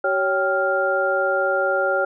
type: tone cluster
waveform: sine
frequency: 382.2 / 558 / 782 / 1397 Hz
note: G4 / C#5 / G5 / F6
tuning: -44 / +11 / -4 / 0 cents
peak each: -26 / -21 / -26 / -22 dBFS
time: 0.04-2.05 s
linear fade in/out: 5 ms
effects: none